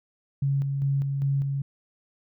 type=tone with tremolo; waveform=sine; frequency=138.59 Hz; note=C#3; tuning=in tune; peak=-21 dBFS; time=0.42-1.62 s; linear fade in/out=5 ms; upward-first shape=square; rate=2.5 Hz; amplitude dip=35%; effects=none